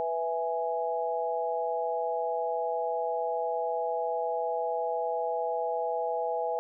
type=chord; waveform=sine; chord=E major; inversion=second; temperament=equal; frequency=493.9 / 659.3 / 830.6 Hz; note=B4 / E5 / G#5; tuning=0 / 0 / 0 cents; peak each=-32 dBFS; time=0-6.59 s; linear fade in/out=0 ms; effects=none